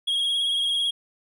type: tone with vibrato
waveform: triangle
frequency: 3288 Hz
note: G#7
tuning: 18 cents flat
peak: -20 dBFS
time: 0.07-0.91 s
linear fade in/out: 10 ms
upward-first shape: triangle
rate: 18 Hz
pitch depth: 42 cents each way
effects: none